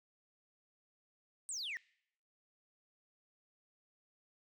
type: exponential sweep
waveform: sine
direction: down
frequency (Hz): 8810 to 1760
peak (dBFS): -37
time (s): 1.49-1.77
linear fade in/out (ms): 0
effects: noise-tail reverb RT60 0.7 s tail -26 dB re dry + tanh soft clip ceiling -37 dBFS